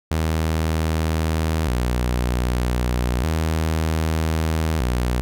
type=tone with vibrato; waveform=sawtooth; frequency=69.9 Hz; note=C#2; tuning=15 cents sharp; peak=-15 dBFS; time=0.11-5.21 s; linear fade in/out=0 ms; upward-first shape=square; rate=0.32 Hz; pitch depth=230 cents each way; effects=none